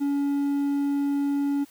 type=tone; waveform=triangle; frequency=282.8 Hz; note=C#4; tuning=35 cents sharp; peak=-20 dBFS; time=0-1.65 s; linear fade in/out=20 ms; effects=white hiss -55 dBFS RMS until 1.7 s